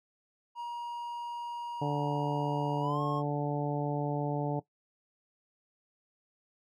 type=tone with pitch glide; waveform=triangle; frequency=950 to 1078.7 Hz; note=A#5 to C#6; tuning=+33 to -48 cents; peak=-33 dBFS; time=0.55-3.23 s; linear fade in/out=50 ms; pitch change=+219 cents; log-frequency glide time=2.8-3.01 s
type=harmonic tone; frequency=145.7 Hz; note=D3; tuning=13 cents flat; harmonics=1 / 2 / 3 / 4 / 5 / 6; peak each=-32 / -35 / -37 / -38 / -39 / -40 dBFS; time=1.81-4.6 s; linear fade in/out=10 ms
effects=noise-tail reverb RT60 0.1 s tail -17 dB re dry